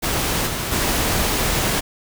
pink noise with level steps, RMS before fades -21 / -25 / -20 dBFS, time 0.02-1.81 s, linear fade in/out 20 ms, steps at 0.46 / 0.71 s, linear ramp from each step 20 ms, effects none

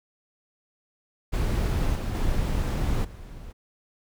brown noise with level steps, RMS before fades -24 / -28 / -25 / -41 dBFS, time 1.32-3.53 s, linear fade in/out 20 ms, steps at 1.95 / 2.14 / 3.04 s, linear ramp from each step 10 ms, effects none

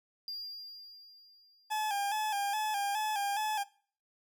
triangle tone with exponential decay, 4798 Hz, D8, 36 cents sharp, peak -35 dBFS, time 0.28-2.22 s, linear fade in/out 1 ms, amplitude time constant 420 ms
40% pulse tone with vibrato, 830.6 Hz, G#5, in tune, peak -30 dBFS, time 1.7-3.64 s, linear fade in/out 20 ms, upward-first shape square, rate 2.4 Hz, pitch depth 57 cents each way
effects noise-tail reverb RT60 0.5 s tail -23 dB re dry

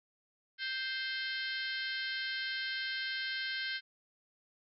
harmonic tone, 523.3 Hz, C5, in tune, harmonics 3 / 4 / 5 / 6 / 7 / 8 / 9 / 10, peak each -38 / -42 / -50 / -42 / -48 / -43 / -49 / -50 dBFS, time 0.58-3.81 s, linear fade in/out 50 ms, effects none

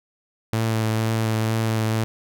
sawtooth tone with vibrato, 111.3 Hz, A2, 20 cents sharp, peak -16 dBFS, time 0.53-2.04 s, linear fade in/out 0 ms, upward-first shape triangle, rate 2.1 Hz, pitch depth 20 cents each way, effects none

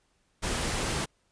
pink noise, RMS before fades -30 dBFS, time 0.42-1.06 s, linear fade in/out 20 ms, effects pink hiss -71 dBFS RMS until 1.31 s + resampled to 22050 Hz

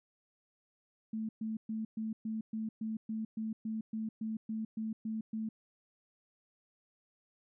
sine tone bursts, 220 Hz, A3, in tune, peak -34 dBFS, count 16, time 1.13-5.49 s, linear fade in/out 5 ms, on 160 ms, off 120 ms, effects none

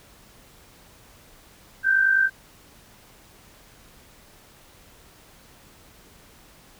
sine tone pair together, 1518.1 / 1568 Hz, F#6 / G6, +44 / 0 cents, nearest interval minor second, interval 56 cents, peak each -24 / -17 dBFS, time 1.83-2.3 s, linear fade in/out 50 ms, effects pink hiss -52 dBFS RMS until 6.79 s

